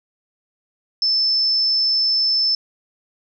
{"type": "tone", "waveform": "sine", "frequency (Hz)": 5274, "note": "E8", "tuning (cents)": 0, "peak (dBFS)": -15, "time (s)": [1.02, 2.55], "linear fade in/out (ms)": 2, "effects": []}